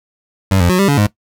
25% pulse tone with pitch steps, 95.8 / 87.1 / 182.6 / 197.5 / 142.5 / 103.8 Hz, G2 / F2 / F#3 / G3 / C#3 / G#2, -39 / -4 / -23 / +13 / +48 / 0 cents, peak -6 dBFS, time 0.51-1.068 s, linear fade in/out 5 ms, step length 93 ms, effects noise-tail reverb RT60 0.1 s tail -17 dB re dry

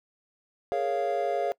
triangle chord, Bb minor seventh, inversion third, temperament equal with one note detuned, 415.3 / 466.2 / 554.4 / 695.2 Hz, Ab4 / Bb4 / Db5 / F5, 0 / 0 / 0 / -8 cents, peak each -30 / -32 / -28 / -27 dBFS, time 0.72-1.52 s, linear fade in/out 0 ms, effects noise-tail reverb RT60 0.1 s tail -22 dB re dry

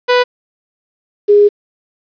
sawtooth / sine tone pair in turn, 494 / 411.6 Hz, B4 / G#4, 0 / -16 cents, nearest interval minor third, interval 316 cents, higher first, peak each -4 dBFS, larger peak neither, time 0.08-0.24 / 1.28-1.49 s, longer second, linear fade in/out 20 ms, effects resampled to 11025 Hz + 7-bit

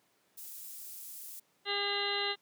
pink high-pass noise, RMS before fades -46 dBFS, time 0.37-1.4 s, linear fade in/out 10 ms, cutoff 11000 Hz, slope 12 dB/octave
harmonic tone, 404.2 Hz, G#4, 47 cents flat, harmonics 1 / 2 / 3 / 4 / 5 / 7 / 8 / 9 / 10, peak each -38 / -40 / -42 / -42 / -38 / -38 / -43 / -41 / -37 dBFS, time 1.65-2.36 s, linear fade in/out 50 ms
effects pink hiss -71 dBFS RMS until 2.41 s + high-pass 200 Hz 12 dB/octave

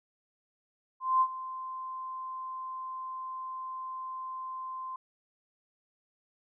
sine tone with ADSR envelope, 1040 Hz, C6, 11 cents flat, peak -20 dBFS, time 1-4.96 s, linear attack 210 ms, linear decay 62 ms, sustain -16 dB, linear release 3 ms, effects none

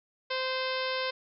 harmonic tone, 519 Hz, C5, 14 cents flat, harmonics 1 / 2 / 3 / 4 / 5 / 6 / 7 / 8 / 9 / 10, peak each -33 / -36 / -38 / -39 / -40 / -41 / -41 / -42 / -43 / -43 dBFS, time 0.3-1.11 s, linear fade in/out 10 ms, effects none

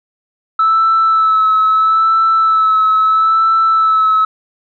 sine tone with vibrato, 1309 Hz, E6, 13 cents flat, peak -7 dBFS, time 0.59-4.25 s, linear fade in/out 5 ms, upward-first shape sine, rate 0.76 Hz, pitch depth 23 cents each way, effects tanh soft clip ceiling -5 dBFS

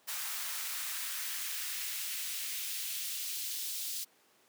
white noise with high-pass filter sweep, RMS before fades -38 dBFS, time 0.07-4.05 s, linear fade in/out 20 ms, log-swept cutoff 1100 to 4000 Hz, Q 1.1, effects pink hiss -66 dBFS RMS until 4.48 s + high-pass 300 Hz 12 dB/octave

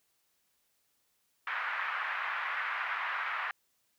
pink band-pass noise, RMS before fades -35 dBFS, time 1.47-3.51 s, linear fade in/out 2 ms, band 1100 to 2100 Hz, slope 24 dB/octave, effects white hiss -75 dBFS RMS until 3.98 s

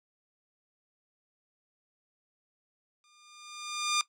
10% pulse tone with exponential growth, 1205 Hz, D6, 44 cents sharp, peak -15 dBFS, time 3.04-4.01 s, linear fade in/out 1 ms, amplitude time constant 210 ms, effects noise-tail reverb RT60 0.1 s tail -17 dB re dry + low-pass 9000 Hz 12 dB/octave

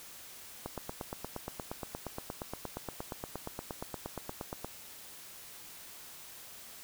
click train, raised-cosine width 1 ms, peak -23 dBFS, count 35, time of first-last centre 0.66-4.646 s, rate 8.53 Hz, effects white hiss -50 dBFS RMS until 6.83 s

